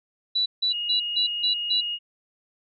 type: tone bursts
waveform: sine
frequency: 3953 Hz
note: B7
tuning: 1 cent sharp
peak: -20 dBFS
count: 6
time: 0.35-1.81 s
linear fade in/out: 10 ms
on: 110 ms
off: 160 ms
type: tone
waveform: sine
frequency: 2866 Hz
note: F7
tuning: 44 cents sharp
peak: -26 dBFS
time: 0.7-1.99 s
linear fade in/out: 50 ms
effects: none